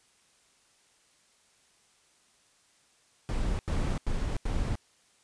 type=noise bursts; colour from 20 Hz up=brown; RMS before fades=-29 dBFS; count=4; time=3.29-4.754 s; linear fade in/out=0 ms; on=300 ms; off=88 ms; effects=white hiss -65 dBFS RMS until 5.23 s + resampled to 22050 Hz